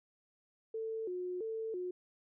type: tone with vibrato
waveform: sine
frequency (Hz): 401.3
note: G4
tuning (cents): +41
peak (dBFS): -36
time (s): 0.74-1.91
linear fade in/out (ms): 5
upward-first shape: square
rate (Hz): 1.5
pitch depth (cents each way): 180
effects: none